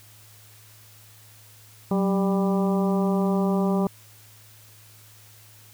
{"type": "harmonic tone with a mistuned harmonic", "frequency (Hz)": 197.3, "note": "G3", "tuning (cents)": 11, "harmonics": [1, 2, 3, 4, 5, 6], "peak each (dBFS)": [-21, -27, -31, -33, -35, -37], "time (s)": [1.91, 3.87], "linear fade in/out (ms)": 2, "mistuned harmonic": 1, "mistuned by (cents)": -81, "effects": ["added 107 Hz sine -52 dBFS peak until 5.73 s", "white hiss -52 dBFS RMS until 5.73 s"]}